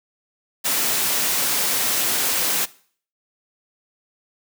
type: noise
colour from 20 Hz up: white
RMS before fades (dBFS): -21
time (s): 0.64-2.66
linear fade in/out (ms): 20
effects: noise-tail reverb RT60 0.5 s tail -20 dB re dry + high-pass 150 Hz 12 dB/octave